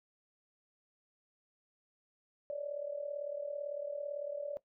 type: tone with amplitude modulation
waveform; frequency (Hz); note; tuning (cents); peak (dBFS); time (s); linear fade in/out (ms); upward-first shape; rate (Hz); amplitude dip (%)
sine; 578; D5; -28; -33; 2.5-4.57; 0; sine; 37.9; 75
effects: noise-tail reverb RT60 0.1 s tail -18 dB re dry